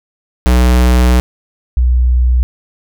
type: tone pair in turn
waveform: square / sine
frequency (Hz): 61.74 / 61.74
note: B1 / B1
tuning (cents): 0 / 0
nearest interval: unison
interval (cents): 0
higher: neither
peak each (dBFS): -7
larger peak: neither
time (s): 0.46-1.2 / 1.77-2.43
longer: first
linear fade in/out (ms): 0
effects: none